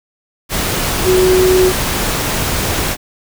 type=tone in noise; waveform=sine; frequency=370 Hz; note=F#4; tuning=in tune; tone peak=-8 dBFS; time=1.04-1.73 s; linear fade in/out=50 ms; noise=pink; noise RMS=-17 dBFS; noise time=0.49-2.97 s; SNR=+6 dB; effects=none